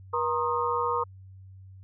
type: tone cluster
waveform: sine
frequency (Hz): 479.3 / 934 / 1068 / 1239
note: A#4 / A#5 / C6 / D#6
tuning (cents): +48 / +3 / +35 / -8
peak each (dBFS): -30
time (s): 0.13-1.04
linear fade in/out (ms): 10
effects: added 95 Hz sine -45 dBFS peak until 1.83 s